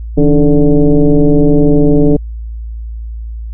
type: tone with frequency modulation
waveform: sine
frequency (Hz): 138.59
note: C#3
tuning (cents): 0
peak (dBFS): -4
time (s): 0.17-2.17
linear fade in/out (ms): 10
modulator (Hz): 149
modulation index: 2.2
effects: added 56 Hz sine -20 dBFS peak until 3.53 s